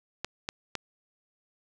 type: clicks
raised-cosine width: 0.2 ms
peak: -14 dBFS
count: 3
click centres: 0.246 / 0.489 / 0.753 s
effects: none